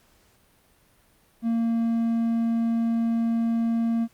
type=tone; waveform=triangle; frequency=229.9 Hz; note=A#3; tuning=24 cents flat; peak=-19 dBFS; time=1.42-4.08 s; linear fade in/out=50 ms; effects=pink hiss -61 dBFS RMS until 4.13 s + Opus 48 kbps